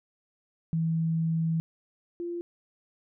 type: tone pair in turn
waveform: sine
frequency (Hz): 163 / 345.4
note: E3 / F4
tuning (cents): -19 / -19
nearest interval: octave + minor second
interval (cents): 1300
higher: second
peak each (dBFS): -24 / -31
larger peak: first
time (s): 0.73-1.6 / 2.2-2.41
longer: first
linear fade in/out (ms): 0
effects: none